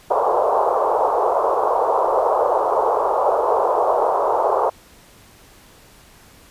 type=band-pass noise; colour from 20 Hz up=pink; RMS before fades=-18 dBFS; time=0.1-4.7 s; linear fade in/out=10 ms; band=430 to 1100 Hz; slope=48 dB/octave; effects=pink hiss -48 dBFS RMS until 6.5 s + resampled to 32000 Hz